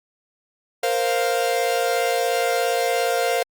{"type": "chord", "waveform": "45% pulse", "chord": "Bb suspended second", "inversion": "none", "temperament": "equal", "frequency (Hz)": [466.2, 523.3, 698.5], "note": ["Bb4", "C5", "F5"], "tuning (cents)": [0, 0, 0], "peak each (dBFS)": [-24, -24, -23], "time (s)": [0.83, 3.43], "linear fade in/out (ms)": 5, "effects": ["Opus 48 kbps"]}